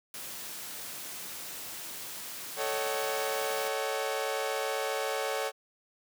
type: high-pass noise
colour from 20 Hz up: white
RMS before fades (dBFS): -41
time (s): 0.14-3.68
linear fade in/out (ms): 2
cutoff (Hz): 110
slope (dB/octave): 12
type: chord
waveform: sawtooth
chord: D# half-diminished seventh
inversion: second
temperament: equal with one note detuned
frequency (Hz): 440 / 554.4 / 622.3 / 758.6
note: A4 / C#5 / D#5 / F#5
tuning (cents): 0 / 0 / 0 / +43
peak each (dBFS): -31 / -30 / -36 / -33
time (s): 2.56-5.52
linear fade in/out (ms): 50
effects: none